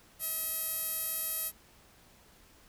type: tone with band-pass filter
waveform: sawtooth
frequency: 641 Hz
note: E5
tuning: 49 cents flat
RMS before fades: -35 dBFS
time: 0.19-1.52 s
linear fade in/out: 50 ms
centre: 12000 Hz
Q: 4.4
effects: pink hiss -60 dBFS RMS until 2.68 s